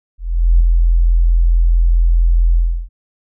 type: tone with ADSR envelope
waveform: sine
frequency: 42.3 Hz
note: E1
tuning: 45 cents sharp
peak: -5 dBFS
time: 0.18-2.89 s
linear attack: 420 ms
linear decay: 5 ms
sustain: -3 dB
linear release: 330 ms
effects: none